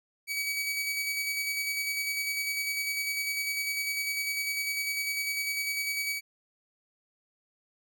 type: tone with tremolo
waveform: sawtooth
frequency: 2275 Hz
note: C#7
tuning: 44 cents sharp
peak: -25 dBFS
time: 0.27-6.21 s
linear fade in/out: 50 ms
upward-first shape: square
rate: 10 Hz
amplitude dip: 30%
effects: none